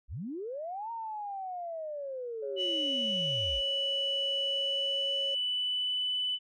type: linear two-way sweep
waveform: sine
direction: up then down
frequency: 37.62 to 932.3 to 37.62 Hz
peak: -35 dBFS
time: 0.08-3.62 s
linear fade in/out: 50 ms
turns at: 0.91 s
type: tone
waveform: sine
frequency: 553 Hz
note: C#5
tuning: 4 cents flat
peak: -36 dBFS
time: 2.42-5.35 s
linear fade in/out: 10 ms
type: tone with pitch glide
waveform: sine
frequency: 2960 to 2993 Hz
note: F#7 to F#7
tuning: 0 to +19 cents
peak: -28 dBFS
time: 2.56-6.39 s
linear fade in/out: 50 ms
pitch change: +19 cents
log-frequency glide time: 4.43-6.06 s
effects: tanh soft clip ceiling -22 dBFS